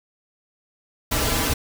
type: noise with comb filter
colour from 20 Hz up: pink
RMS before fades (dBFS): -22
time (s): 1.11-1.54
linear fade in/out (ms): 10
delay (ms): 5.5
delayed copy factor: -0.95
effects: none